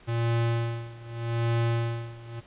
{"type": "tone with tremolo", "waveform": "square", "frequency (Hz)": 116.54, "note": "A#2", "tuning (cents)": 0, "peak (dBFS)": -23, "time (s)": [0.07, 2.41], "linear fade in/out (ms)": 20, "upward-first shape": "sine", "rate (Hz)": 0.82, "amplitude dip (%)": 90, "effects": ["pink hiss -54 dBFS RMS until 2.46 s", "resampled to 8000 Hz"]}